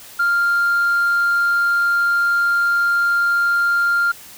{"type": "tone", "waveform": "sine", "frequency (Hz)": 1396.9, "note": "F6", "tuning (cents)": 0, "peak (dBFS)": -12, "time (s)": [0.19, 4.12], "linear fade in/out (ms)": 10, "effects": ["tanh soft clip ceiling -12 dBFS", "white hiss -40 dBFS RMS until 4.37 s"]}